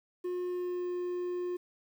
triangle tone with pitch glide, 358.9 to 356.2 Hz, F4 to F4, +47 to +34 cents, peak -30 dBFS, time 0.24-1.57 s, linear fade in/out 10 ms, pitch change -13 cents, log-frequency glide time 0.45-0.93 s, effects 10-bit

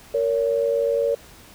sine tone pair together, 464.1 / 564 Hz, A#4 / C#5, -8 / +30 cents, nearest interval minor third, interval 338 cents, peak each -21 dBFS, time 0.14-1.15 s, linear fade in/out 5 ms, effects pink hiss -47 dBFS RMS until 1.54 s

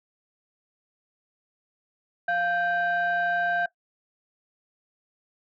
sine tone pair together, 698.5 / 1568.1 Hz, F5 / G6, 0 / 0 cents, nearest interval octave + major second, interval 1400 cents, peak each -24 dBFS, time 2.28-3.66 s, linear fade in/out 5 ms, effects noise-tail reverb RT60 0.1 s tail -17 dB re dry + tanh soft clip ceiling -18 dBFS

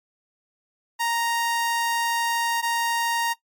sawtooth tone pair in turn, 932.3 / 932.3 Hz, A#5 / A#5, 0 / 0 cents, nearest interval unison, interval 0 cents, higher neither, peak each -18 / -18 dBFS, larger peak neither, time 0.99-2.62 / 2.62-3.34 s, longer first, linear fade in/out 20 ms, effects noise-tail reverb RT60 0.1 s tail -17 dB re dry + MP3 96 kbps

